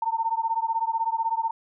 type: beating tone pair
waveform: sine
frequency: 900 / 916 Hz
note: A5 / A#5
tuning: +39 / -31 cents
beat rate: 16 Hz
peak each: -26 dBFS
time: 0.02-1.51 s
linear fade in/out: 5 ms
effects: none